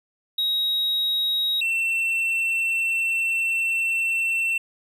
triangle tone pair in turn, 3800 / 2695 Hz, A#7 / E7, +33 / +38 cents, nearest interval tritone, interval 595 cents, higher first, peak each -19 dBFS, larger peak neither, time 0.38-1.61 / 1.61-4.58 s, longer second, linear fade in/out 5 ms, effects none

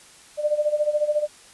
sine tone with tremolo, 598 Hz, D5, 31 cents sharp, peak -16 dBFS, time 0.37-1.28 s, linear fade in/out 50 ms, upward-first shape sine, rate 14 Hz, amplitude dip 80%, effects white hiss -49 dBFS RMS until 1.53 s + resampled to 24000 Hz

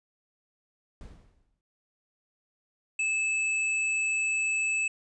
brown noise with exponential decay, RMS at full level -41 dBFS, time 1.01-1.61 s, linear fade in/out 1 ms, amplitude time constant 130 ms
square tone, 2614 Hz, E7, 15 cents flat, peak -26 dBFS, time 2.99-4.88 s, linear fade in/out 5 ms
effects resampled to 22050 Hz

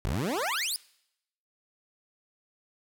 20% pulse exponential sweep, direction up, 46.06 to 5300 Hz, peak -23 dBFS, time 0.05-0.76 s, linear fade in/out 0 ms, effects noise-tail reverb RT60 0.8 s tail -23 dB re dry

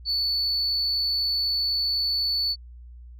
sine tone with amplitude modulation, 4464 Hz, C#8, 11 cents sharp, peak -19 dBFS, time 0.05-2.56 s, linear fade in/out 50 ms, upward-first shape sine, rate 215 Hz, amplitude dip 35%, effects tanh soft clip ceiling -19 dBFS + added 60 Hz sine -41 dBFS peak until 3.19 s

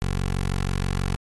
15% pulse tone with notch filter, 46.25 Hz, F#1, in tune, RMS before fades -25 dBFS, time 0.02-1.16 s, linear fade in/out 0 ms, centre 580 Hz, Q 1.8, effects AAC 32 kbps

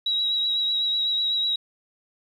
sine tone with vibrato, 3861 Hz, B7, 40 cents flat, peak -21 dBFS, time 0.06-1.56 s, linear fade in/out 5 ms, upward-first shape triangle, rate 8 Hz, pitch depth 27 cents each way, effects 9-bit

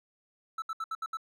triangle tone bursts, 1318.5 Hz, E6, in tune, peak -30 dBFS, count 6, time 0.58-1.171 s, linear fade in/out 5 ms, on 41 ms, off 69 ms, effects none

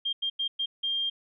sine tone bursts at uneven times, 3200 Hz, G7, 35 cents sharp, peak -26 dBFS, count 5, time 0.05-0.13 / 0.22-0.3 / 0.39-0.48 / 0.59-0.66 / 0.83-1.1 s, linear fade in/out 10 ms, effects none

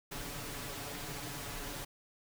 pink noise with comb filter, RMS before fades -42 dBFS, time 0.11-1.85 s, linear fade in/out 10 ms, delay 7 ms, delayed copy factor +0.75, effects none

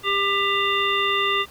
harmonic tone, 397.6 Hz, G4, 25 cents sharp, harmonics 1 / 3 / 5 / 7 / 9, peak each -27 / -23 / -26 / -25 / -27 dBFS, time 0.03-1.46 s, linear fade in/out 50 ms, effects pink hiss -47 dBFS RMS until 1.5 s

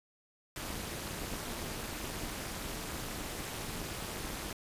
pink noise with amplitude modulation, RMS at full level -36 dBFS, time 0.56-4.53 s, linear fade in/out 2 ms, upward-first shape sine, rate 263 Hz, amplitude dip 90%, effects resampled to 32000 Hz

